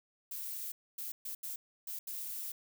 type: noise bursts at uneven times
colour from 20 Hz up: violet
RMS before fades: -41 dBFS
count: 6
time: 0.31-0.72 / 0.98-1.12 / 1.25-1.35 / 1.43-1.56 / 1.87-1.99 / 2.07-2.52 s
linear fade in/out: 5 ms
effects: none